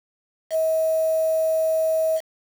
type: tone with quantisation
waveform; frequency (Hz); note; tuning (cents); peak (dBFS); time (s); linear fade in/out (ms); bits
sine; 640; D#5; +49; -18; 0.5-2.21; 50; 6
effects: none